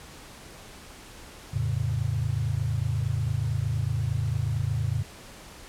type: chord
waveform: sine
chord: F augmented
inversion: none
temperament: equal with one note detuned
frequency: 85.26 / 110 / 138.59 Hz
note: F2 / A2 / C#3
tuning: -41 / 0 / 0 cents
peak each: -31 / -27 / -29 dBFS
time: 1.53-5.03 s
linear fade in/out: 10 ms
effects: pink hiss -46 dBFS RMS until 5.68 s + low-pass 11000 Hz 12 dB/octave